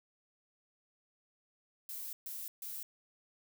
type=noise bursts at uneven times; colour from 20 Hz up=violet; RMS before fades=-43 dBFS; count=3; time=1.89-2.13 / 2.26-2.48 / 2.62-2.83 s; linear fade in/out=2 ms; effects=none